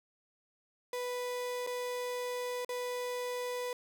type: tone with dropouts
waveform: 35% pulse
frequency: 493.9 Hz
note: B4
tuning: in tune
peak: -33 dBFS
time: 0.93-3.73 s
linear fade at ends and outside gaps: 2 ms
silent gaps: 1.666-1.672 / 2.648-2.691 s
effects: none